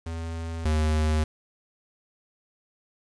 square tone pair in turn, 82.41 / 77.45 Hz, E2 / D#2, 0 / -7 cents, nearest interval minor second, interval 107 cents, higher first, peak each -32 / -22 dBFS, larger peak second, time 0.06-0.65 / 0.65-1.24 s, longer neither, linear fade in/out 5 ms, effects resampled to 22050 Hz + 8-bit

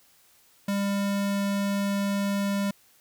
square tone, 199.9 Hz, G3, 34 cents sharp, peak -25 dBFS, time 0.68-2.71 s, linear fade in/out 5 ms, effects white hiss -60 dBFS RMS until 3 s

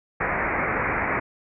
white low-pass noise, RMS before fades -25 dBFS, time 0.2-1.2 s, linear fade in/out 10 ms, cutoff 2300 Hz, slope 96 dB/octave, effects none

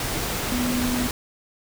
sine tone in noise, 246.9 Hz, B3, in tune, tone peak -23 dBFS, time 0.52-1.07 s, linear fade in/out 2 ms, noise pink, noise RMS -27 dBFS, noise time 0-1.11 s, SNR +1 dB, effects none

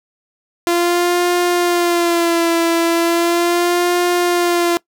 sawtooth tone with vibrato, 343.8 Hz, F4, 27 cents flat, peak -9 dBFS, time 0.67-4.77 s, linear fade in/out 0 ms, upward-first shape sine, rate 0.37 Hz, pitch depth 46 cents each way, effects noise-tail reverb RT60 0.1 s tail -22 dB re dry

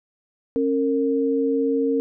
sine tone pair together, 273 / 459.2 Hz, C#4 / A#4, -26 / -26 cents, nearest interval major sixth, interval 900 cents, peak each -21 dBFS, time 0.56-2 s, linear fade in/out 0 ms, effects none

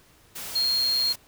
sine tone in noise, 4242 Hz, C8, 23 cents sharp, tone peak -21 dBFS, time 0.55-1.13 s, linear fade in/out 10 ms, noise white, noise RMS -36 dBFS, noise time 0.35-1.16 s, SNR +12 dB, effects pink hiss -57 dBFS RMS until 1.27 s

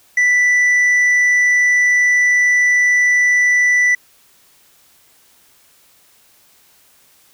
triangle tone with tanh clipping, 1975.5 Hz, B6, in tune, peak -11 dBFS, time 0.17-3.95 s, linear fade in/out 5 ms, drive 8 dB, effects white hiss -52 dBFS RMS until 7.33 s

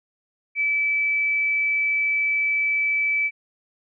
sine tone, 2307 Hz, D7, 31 cents flat, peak -19 dBFS, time 0.55-3.31 s, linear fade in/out 50 ms, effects none

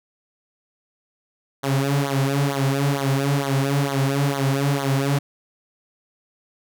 sawtooth tone with flanger, 138.59 Hz, C#3, in tune, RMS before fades -21 dBFS, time 1.63-5.19 s, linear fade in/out 10 ms, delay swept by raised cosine 0.38 to 6.28 ms, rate 2.2 Hz, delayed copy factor -0.95, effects none

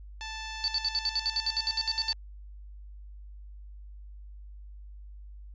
10% pulse tone with pitch glide, 880 to 887.7 Hz, A5 to A5, 0 to +15 cents, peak -28 dBFS, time 0.21-2.13 s, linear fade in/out 0 ms, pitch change +15 cents, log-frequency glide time 0.95-1.92 s
sine tone bursts, 4499 Hz, C#8, 25 cents sharp, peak -25 dBFS, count 15, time 0.64-2.122 s, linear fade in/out 0 ms, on 40 ms, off 63 ms
effects added 50 Hz sine -43 dBFS peak until 5.54 s + resampled to 16000 Hz

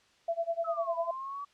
sine tone with tremolo, 671 Hz, E5, 31 cents sharp, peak -26 dBFS, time 0.28-1.11 s, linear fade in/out 5 ms, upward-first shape sine, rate 10 Hz, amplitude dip 95%
sine linear two-way sweep, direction down then up, 1322 to 987.8 to 1149 Hz, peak -36 dBFS, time 0.64-1.45 s, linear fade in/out 10 ms, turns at 0.96 s
effects white hiss -65 dBFS RMS until 1.53 s + low-pass 5000 Hz 12 dB/octave

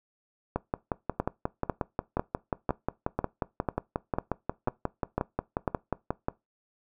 two click trains, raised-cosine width 1 ms, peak -12 / -13 dBFS, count 10 / 33, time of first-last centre 1.2-5.678 / 0.56-6.285 s, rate 2.01 / 5.59 Hz, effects noise-tail reverb RT60 0.2 s tail -21 dB re dry

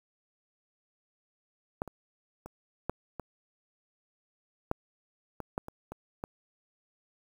clicks, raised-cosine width 1 ms, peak -17 / -28 / -29 / -16 / -23 / -14 / -23 / -17 / -27 / -26 / -21 dBFS, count 11, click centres 1.819 / 1.877 / 2.46 / 2.896 / 3.197 / 4.714 / 5.403 / 5.579 / 5.684 / 5.92 / 6.239 s, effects 8-bit

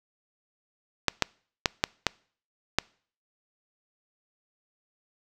clicks, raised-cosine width 0.2 ms, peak -3 dBFS, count 6, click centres 1.083 / 1.223 / 1.658 / 1.839 / 2.067 / 2.786 s, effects noise-tail reverb RT60 0.5 s tail -26 dB re dry

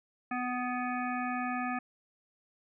harmonic tone with a mistuned harmonic, 248.9 Hz, B3, 14 cents sharp, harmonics 1 / 3 / 5 / 7 / 9 / 10, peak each -35 / -36 / -38 / -40 / -46 / -44 dBFS, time 0.31-1.79 s, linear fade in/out 5 ms, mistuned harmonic 7, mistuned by -20 cents, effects none

